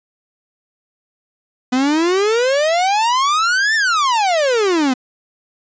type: exponential two-way sweep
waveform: 45% pulse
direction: up then down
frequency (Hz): 246.9 to 1824 to 246.9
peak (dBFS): -13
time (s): 1.72-4.94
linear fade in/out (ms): 10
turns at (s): 3.75
effects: resampled to 16000 Hz